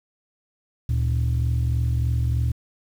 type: tone pair together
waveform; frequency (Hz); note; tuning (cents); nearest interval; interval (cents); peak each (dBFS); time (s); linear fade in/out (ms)
sine; 73.7 / 116.99; D2 / A#2; +7 / +7; minor sixth; 800; -20; 0.89-2.52; 5
effects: tanh soft clip ceiling -16 dBFS + 8-bit